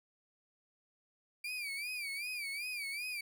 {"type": "tone with vibrato", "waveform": "35% pulse", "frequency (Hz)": 2349, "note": "D7", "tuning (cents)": 0, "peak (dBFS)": -36, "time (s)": [1.44, 3.21], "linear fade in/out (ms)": 5, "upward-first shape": "sine", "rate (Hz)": 2.6, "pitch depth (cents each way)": 120, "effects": ["12-bit"]}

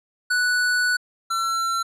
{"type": "tone pair in turn", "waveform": "square", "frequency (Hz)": [1480, 1350.4], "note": ["F#6", "E6"], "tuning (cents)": [0, 41], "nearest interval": "major second", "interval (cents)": 159, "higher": "first", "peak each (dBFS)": [-19, -22], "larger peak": "first", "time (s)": [[0.3, 0.97], [1.3, 1.83]], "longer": "first", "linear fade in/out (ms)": 10, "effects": ["low-pass 10000 Hz 12 dB/octave"]}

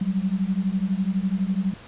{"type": "beating tone pair", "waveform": "sine", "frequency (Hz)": [184.9, 196.9], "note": ["F#3", "G3"], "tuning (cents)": [-1, 8], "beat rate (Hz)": 12, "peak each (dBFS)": -24, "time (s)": [0.01, 1.74], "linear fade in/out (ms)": 5, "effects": ["pink hiss -45 dBFS RMS until 1.87 s", "resampled to 8000 Hz"]}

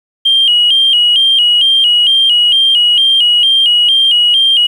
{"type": "tone with vibrato", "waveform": "sine", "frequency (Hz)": 3041, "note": "F#7", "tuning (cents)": 47, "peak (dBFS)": -5, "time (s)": [0.25, 4.67], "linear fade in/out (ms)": 10, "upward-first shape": "square", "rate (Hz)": 2.2, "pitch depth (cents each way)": 78, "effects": ["tanh soft clip ceiling -1 dBFS", "7-bit"]}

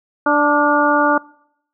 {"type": "harmonic tone with a mistuned harmonic", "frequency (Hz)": 293.9, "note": "D4", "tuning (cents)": 1, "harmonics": [1, 2, 3, 4, 5], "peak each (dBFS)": [-18, -18, -18, -18, -18], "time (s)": [0.26, 1.18], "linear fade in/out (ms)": 5, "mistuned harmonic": 5, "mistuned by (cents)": -39, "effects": ["noise-tail reverb RT60 0.7 s tail -24 dB re dry"]}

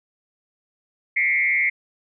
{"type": "tone with frequency modulation", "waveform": "sine", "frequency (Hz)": 2132, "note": "C7", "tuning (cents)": 32, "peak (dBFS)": -17, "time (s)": [1.16, 1.7], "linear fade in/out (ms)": 10, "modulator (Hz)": 152, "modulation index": 0.94, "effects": []}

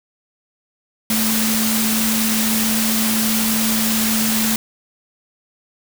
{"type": "tone in noise", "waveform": "sine", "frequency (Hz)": 220.7, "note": "A3", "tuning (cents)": 5, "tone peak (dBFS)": -19, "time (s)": [1.1, 4.56], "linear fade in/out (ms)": 2, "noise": "white", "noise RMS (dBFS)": -20, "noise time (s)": [1.1, 4.56], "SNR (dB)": -2, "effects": []}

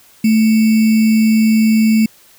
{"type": "tone with sample-and-hold", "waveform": "sine", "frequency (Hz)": 220, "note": "A3", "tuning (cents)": 0, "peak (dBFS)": -8, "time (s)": [0.24, 2.06], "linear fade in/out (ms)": 5, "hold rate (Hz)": 2450, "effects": ["white hiss -47 dBFS RMS until 2.38 s"]}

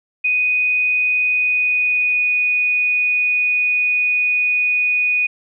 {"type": "tone with pitch glide", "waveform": "sine", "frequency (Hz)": [2489, 2475], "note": ["D#7", "D#7"], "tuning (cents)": [0, -10], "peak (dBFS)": -14, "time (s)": [0.24, 5.27], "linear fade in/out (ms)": 10, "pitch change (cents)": -10, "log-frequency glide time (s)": [1.29, 2.27], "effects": []}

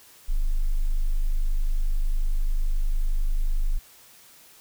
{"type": "tone", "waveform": "sine", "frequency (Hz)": 25.6, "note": "G#0", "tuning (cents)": -24, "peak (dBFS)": -18, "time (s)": [0.28, 3.79], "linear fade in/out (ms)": 20, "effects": ["tanh soft clip ceiling -15 dBFS", "white hiss -52 dBFS RMS until 4.6 s"]}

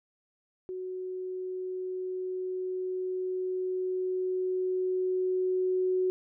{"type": "tone with level ramp", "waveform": "sine", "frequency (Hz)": 370, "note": "F#4", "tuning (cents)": 0, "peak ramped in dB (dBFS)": [-34, -24], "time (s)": [0.69, 6.1], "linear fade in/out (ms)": 0, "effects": []}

